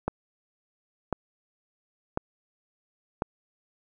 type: click train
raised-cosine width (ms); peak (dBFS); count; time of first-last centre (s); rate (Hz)
1; -12; 4; 0.08-3.221; 0.955
effects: none